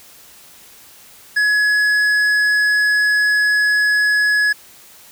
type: tone with tanh clipping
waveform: sine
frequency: 1688 Hz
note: G#6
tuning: 28 cents sharp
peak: -14 dBFS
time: 1.36-4.53 s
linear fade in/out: 10 ms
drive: 9 dB
effects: white hiss -44 dBFS RMS until 5.11 s